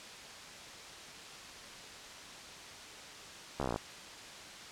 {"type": "slowing click train", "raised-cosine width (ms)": 1, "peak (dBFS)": -20, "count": 11, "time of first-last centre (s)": [3.6, 3.76], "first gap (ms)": 14, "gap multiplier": 1.03, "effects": ["white hiss -48 dBFS RMS until 4.71 s", "low-pass 6000 Hz 12 dB/octave"]}